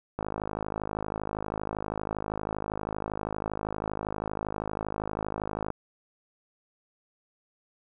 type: click train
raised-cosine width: 1 ms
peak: -17 dBFS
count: 291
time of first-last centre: 0.19-5.703 s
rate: 52.6 Hz
effects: none